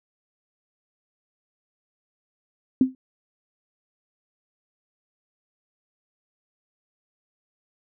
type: tone with exponential decay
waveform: sine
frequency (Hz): 259.5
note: C4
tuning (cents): -14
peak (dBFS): -10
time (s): 2.81-2.95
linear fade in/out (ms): 2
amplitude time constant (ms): 29
effects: none